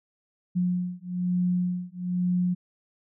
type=beating tone pair; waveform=sine; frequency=178.8 / 179.9 Hz; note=F3 / F#3; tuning=+41 / -48 cents; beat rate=1.1 Hz; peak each=-27 dBFS; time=0.55-2.55 s; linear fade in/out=20 ms; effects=none